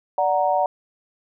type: chord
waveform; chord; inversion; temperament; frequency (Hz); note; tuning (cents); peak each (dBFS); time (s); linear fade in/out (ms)
sine; D augmented; none; equal with one note detuned; 585 / 740 / 932.3; D5 / F#5 / A#5; -7 / 0 / 0; -22 / -20 / -23; 0.18-0.66; 2
effects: none